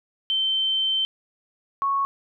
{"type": "tone pair in turn", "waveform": "sine", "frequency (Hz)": [3100, 1104.9], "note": ["G7", "C#6"], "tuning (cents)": [-20, -6], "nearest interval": "octave + tritone", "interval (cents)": 1786, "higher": "first", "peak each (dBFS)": -20, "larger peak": "neither", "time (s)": [[0.3, 1.05], [1.82, 2.05]], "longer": "first", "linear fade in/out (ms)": 0, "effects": []}